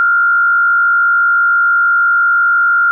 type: tone with frequency modulation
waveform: sine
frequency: 1396.9 Hz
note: F6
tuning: in tune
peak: -8 dBFS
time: 0-2.91 s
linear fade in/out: 0 ms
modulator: 59.7 Hz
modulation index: 0.57
effects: none